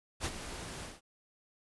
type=noise with ADSR envelope; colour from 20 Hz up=pink; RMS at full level=-33 dBFS; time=0.2-1.01 s; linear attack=53 ms; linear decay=44 ms; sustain=-10 dB; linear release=180 ms; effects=resampled to 24000 Hz